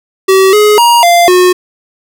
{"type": "tone with pitch steps", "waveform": "square", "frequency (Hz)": [382.4, 420.5, 946, 693, 362.9], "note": ["G4", "G#4", "A#5", "F5", "F#4"], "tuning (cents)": [-43, 22, 25, -14, -34], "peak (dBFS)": -4, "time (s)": [0.28, 1.53], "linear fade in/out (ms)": 10, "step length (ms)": 250, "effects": []}